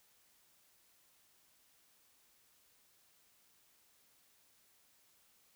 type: silence
effects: white hiss -70 dBFS RMS until 5.55 s